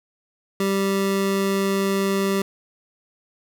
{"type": "tone pair together", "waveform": "square", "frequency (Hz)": [195.55, 391.1], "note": ["G3", "G4"], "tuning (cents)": [-4, -4], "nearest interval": "octave", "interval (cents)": 1200, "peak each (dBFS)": -23, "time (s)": [0.6, 2.42], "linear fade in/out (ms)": 2, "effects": []}